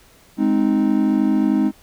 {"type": "chord", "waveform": "triangle", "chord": "Ab major", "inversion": "none", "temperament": "equal with one note detuned", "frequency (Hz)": [208.5, 261.6, 311.1], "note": ["Ab3", "C4", "Eb4"], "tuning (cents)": [7, 0, 0], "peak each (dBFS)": -17, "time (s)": [0.37, 1.72], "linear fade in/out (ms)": 50, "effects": ["pink hiss -51 dBFS RMS until 1.82 s"]}